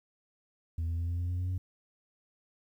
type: tone with pitch steps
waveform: sine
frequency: 82.41 / 83.71 / 85.02 / 86.36 / 87.71 / 89.09 / 90.49 / 91.92 Hz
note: E2 / E2 / F2 / F2 / F2 / F2 / F#2 / F#2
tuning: 0 / +27 / -46 / -19 / +8 / +35 / -38 / -11 cents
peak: -27 dBFS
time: 0.78-1.58 s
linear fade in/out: 5 ms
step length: 100 ms
effects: tanh soft clip ceiling -29 dBFS + 11-bit